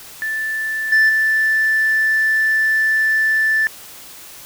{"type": "tone with level steps", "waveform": "sine", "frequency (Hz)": 1760, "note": "A6", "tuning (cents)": 0, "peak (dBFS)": [-19, -7, -12], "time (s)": [0.22, 3.67], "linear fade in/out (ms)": 0, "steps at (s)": [0.92, 1.09], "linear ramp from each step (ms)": 5, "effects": ["tanh soft clip ceiling -9 dBFS", "white hiss -38 dBFS RMS until 4.45 s"]}